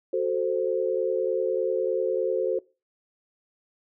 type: chord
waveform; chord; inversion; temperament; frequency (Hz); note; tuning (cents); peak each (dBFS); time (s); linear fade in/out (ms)
sine; F# diminished; none; equal; 370 / 440 / 523.3; F#4 / A4 / C5; 0 / 0 / 0; -27; 0.13-2.59; 5
effects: noise-tail reverb RT60 0.3 s tail -22 dB re dry